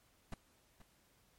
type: noise with echo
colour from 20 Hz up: brown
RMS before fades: -42 dBFS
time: 0.32-0.34 s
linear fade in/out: 2 ms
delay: 480 ms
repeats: 1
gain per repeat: -14 dB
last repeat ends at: 0.82 s
effects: pink hiss -71 dBFS RMS until 1.38 s + MP3 64 kbps